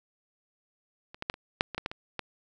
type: clicks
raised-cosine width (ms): 0.3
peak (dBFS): -28 / -18 / -11 / -27 / -6 / -20 / -16 / -14 / -22 / -16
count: 10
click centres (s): 1.145 / 1.224 / 1.299 / 1.341 / 1.609 / 1.747 / 1.78 / 1.861 / 1.915 / 2.193
effects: none